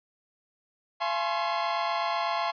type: tone cluster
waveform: 40% pulse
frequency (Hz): 683 / 847 / 1034 / 1082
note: F5 / G#5 / C6 / C#6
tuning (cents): -39 / +34 / -21 / -42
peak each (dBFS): -30 / -31 / -34 / -31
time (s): 1-2.52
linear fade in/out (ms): 20
effects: resampled to 11025 Hz